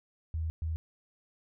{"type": "tone bursts at uneven times", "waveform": "sine", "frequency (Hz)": 80.3, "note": "E2", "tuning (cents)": -45, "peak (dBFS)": -30, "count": 2, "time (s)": [[0.34, 0.5], [0.62, 0.76]], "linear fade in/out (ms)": 0, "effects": []}